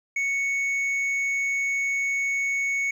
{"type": "tone with hard clipping", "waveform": "sine", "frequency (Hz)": 2217, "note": "C#7", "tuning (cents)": 0, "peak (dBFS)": -24, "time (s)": [0.16, 2.91], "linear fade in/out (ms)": 5, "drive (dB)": 4, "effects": []}